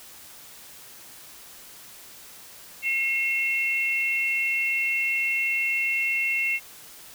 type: tone pair together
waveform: sine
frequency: 2153 / 2713 Hz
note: C7 / E7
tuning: +49 / +49 cents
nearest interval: major third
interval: 400 cents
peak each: -25 dBFS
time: 2.82-6.6 s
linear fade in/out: 50 ms
effects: white hiss -46 dBFS RMS until 7.14 s